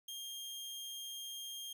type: tone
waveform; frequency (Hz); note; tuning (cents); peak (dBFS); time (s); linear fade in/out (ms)
sawtooth; 3215; G7; +43; -40; 0.08-1.73; 5
effects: none